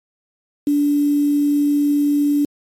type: tone with quantisation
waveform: sine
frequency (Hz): 289.9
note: D4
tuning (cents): -22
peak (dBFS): -13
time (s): 0.67-2.45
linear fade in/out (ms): 2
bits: 6
effects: MP3 64 kbps